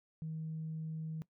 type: tone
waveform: sine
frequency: 158.7 Hz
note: D#3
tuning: 35 cents sharp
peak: -37 dBFS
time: 0.22-1.22 s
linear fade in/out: 0 ms
effects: noise-tail reverb RT60 0.1 s tail -19 dB re dry + tanh soft clip ceiling -33 dBFS

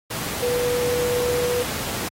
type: tone in noise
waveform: sine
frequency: 488.6 Hz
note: B4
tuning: 19 cents flat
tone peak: -20 dBFS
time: 0.42-1.63 s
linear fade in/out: 10 ms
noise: pink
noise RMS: -28 dBFS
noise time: 0.1-2.09 s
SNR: +5 dB
effects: high-pass 80 Hz 12 dB/octave + AAC 48 kbps

